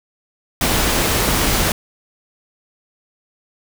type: noise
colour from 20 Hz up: pink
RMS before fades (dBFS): -17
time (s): 0.61-1.72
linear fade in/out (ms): 2
effects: none